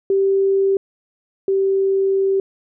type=tone pair in turn; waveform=sine; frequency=390 / 388.2 Hz; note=G4 / G4; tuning=-9 / -17 cents; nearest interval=unison; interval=8 cents; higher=first; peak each=-13 / -14 dBFS; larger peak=first; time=0.1-0.77 / 1.48-2.4 s; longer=second; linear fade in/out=2 ms; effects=none